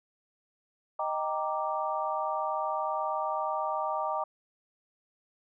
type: chord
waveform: sine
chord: Eb major seventh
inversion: none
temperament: equal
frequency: 622.3 / 784 / 932.3 / 1174.7 Hz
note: Eb5 / G5 / Bb5 / D6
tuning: 0 / 0 / 0 / 0 cents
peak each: -34 dBFS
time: 0.99-4.24 s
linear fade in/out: 5 ms
effects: none